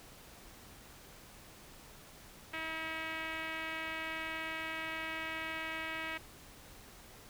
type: tone with low-pass filter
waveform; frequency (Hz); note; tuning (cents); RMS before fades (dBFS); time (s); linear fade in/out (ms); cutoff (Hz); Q
5% pulse; 320.8; E4; -47; -40; 2.53-6.18; 10; 2300; 2.2
effects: pink hiss -55 dBFS RMS until 7.29 s

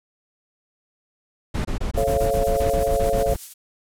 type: noise bursts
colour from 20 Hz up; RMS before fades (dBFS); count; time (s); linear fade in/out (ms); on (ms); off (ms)
brown; -24; 14; 1.54-3.366; 10; 110; 22
type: noise with tremolo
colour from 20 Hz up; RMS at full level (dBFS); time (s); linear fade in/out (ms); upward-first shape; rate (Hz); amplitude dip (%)
violet; -30; 1.96-3.54; 20; triangle; 8.3; 55
type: chord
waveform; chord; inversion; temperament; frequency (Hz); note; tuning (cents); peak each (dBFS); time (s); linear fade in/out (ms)
sine; A augmented; none; just; 440 / 550 / 687.5; A4 / C#5 / E#5; 0 / -14 / -27; -25 / -22 / -24; 1.97-3.34; 5
effects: low-pass 11000 Hz 12 dB/octave

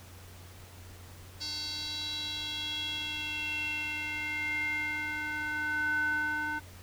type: tone with band-pass filter sweep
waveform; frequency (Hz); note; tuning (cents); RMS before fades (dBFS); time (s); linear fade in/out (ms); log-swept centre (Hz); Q
square; 301.8; D4; +47; -34; 1.4-6.6; 20; 4700 to 1300; 6.8
effects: added 90 Hz sine -49 dBFS peak until 6.82 s + pink hiss -53 dBFS RMS until 6.82 s

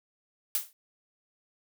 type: noise with exponential decay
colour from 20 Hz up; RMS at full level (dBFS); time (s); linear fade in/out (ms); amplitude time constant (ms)
blue; -25; 0.55-0.73; 1; 37
effects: none

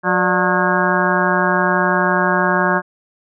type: harmonic tone with a mistuned harmonic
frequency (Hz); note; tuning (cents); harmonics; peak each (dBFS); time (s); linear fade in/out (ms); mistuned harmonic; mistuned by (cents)
181.2; F#3; -36; 1 / 2 / 3 / 4 / 5 / 6 / 7 / 8 / 9; -21 / -22 / -22 / -24 / -22 / -21 / -26 / -22 / -20; 0.03-2.82; 50; 3; +130
effects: none

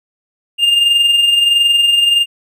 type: tone with amplitude modulation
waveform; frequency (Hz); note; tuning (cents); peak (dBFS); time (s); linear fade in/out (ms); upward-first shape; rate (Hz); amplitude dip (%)
triangle; 2810; F7; +10; -5; 0.58-2.26; 50; sine; 21.5; 45
effects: none

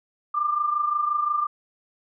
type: tone pair together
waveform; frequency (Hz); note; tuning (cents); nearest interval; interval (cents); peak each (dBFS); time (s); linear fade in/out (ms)
sine; 1188.3 / 1214; D6 / D#6; +20 / -43; unison; 37; -22 / -28; 0.34-1.47; 10
effects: none

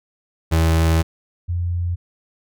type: tone pair in turn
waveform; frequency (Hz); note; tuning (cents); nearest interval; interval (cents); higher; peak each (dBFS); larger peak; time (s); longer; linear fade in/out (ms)
35% pulse / sine; 81.3 / 87.29; E2 / F2; -23 / 0; minor second; 123; second; -12 / -19; first; 0.51-1.03 / 1.48-1.96; first; 20
effects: none

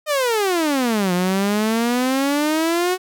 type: exponential two-way sweep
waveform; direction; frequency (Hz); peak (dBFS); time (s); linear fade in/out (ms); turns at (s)
sawtooth; down then up; 623 to 175.9 to 373.4; -13; 0.06-2.98; 50; 1.13
effects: none

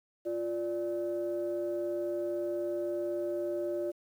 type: tone pair together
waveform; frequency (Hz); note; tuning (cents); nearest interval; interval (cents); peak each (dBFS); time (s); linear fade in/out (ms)
sine; 348.9 / 587.3; F4 / D5; -2 / 0; major sixth; 902; -32 / -33; 0.25-3.92; 20
effects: tanh soft clip ceiling -25 dBFS + 10-bit

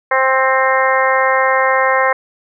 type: harmonic tone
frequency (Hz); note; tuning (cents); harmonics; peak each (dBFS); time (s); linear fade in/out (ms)
263.4; C4; +12; 2 / 3 / 4 / 5 / 6 / 7 / 8; -16 / -19 / -16 / -22 / -22 / -18 / -22; 0.11-2.13; 5
effects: none

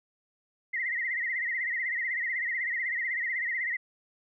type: tone with vibrato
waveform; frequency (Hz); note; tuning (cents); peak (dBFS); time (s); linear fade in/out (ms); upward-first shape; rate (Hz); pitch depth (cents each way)
sine; 1975.5; B6; 0; -28; 0.73-3.77; 10; sine; 16; 110
effects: none

